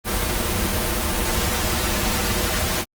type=noise with comb filter; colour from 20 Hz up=pink; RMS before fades=-22 dBFS; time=0.04-2.85 s; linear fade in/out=50 ms; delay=7.2 ms; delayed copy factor=-1; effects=Opus 24 kbps